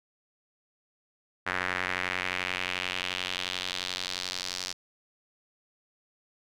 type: tone with band-pass filter sweep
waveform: sawtooth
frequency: 91.4 Hz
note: F#2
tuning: 21 cents flat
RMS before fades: -33 dBFS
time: 1.46-4.73 s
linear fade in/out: 10 ms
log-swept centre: 1700 to 5100 Hz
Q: 2.2
effects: none